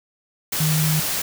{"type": "tone in noise", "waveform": "sine", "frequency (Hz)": 155.56, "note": "D#3", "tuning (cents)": 0, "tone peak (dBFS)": -18, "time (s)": [0.6, 1], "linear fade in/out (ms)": 5, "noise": "white", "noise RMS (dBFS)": -24, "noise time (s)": [0.52, 1.22], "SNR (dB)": 3, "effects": []}